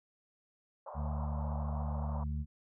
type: band-pass noise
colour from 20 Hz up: pink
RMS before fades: -46 dBFS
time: 0.86-2.24 s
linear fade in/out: 5 ms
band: 560 to 1100 Hz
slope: 48 dB/octave
type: harmonic tone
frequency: 73.8 Hz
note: D2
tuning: 9 cents sharp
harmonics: 1 / 2 / 3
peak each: -34 / -40 / -44 dBFS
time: 0.94-2.46 s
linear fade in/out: 50 ms
effects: none